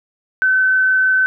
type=tone with frequency modulation; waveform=sine; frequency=1524 Hz; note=G6; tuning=49 cents flat; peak=-11 dBFS; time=0.42-1.26 s; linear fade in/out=0 ms; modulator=26.2 Hz; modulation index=0.28; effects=none